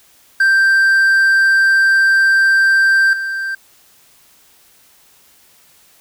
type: tone with level steps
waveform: triangle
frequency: 1571 Hz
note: G6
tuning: 3 cents sharp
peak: -7 / -17 dBFS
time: 0.4-3.55 s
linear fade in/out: 5 ms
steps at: 3.13 s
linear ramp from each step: 2 ms
effects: white hiss -50 dBFS RMS until 6 s